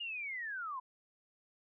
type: linear sweep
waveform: sine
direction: down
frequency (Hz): 2876 to 980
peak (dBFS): -38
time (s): 0-0.8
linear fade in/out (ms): 10
effects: none